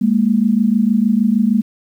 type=tone pair together; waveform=sine; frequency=205.1 / 231.6 Hz; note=G#3 / A#3; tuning=-21 / -11 cents; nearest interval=major second; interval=210 cents; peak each=-14 dBFS; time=0.01-1.62 s; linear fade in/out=10 ms; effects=8-bit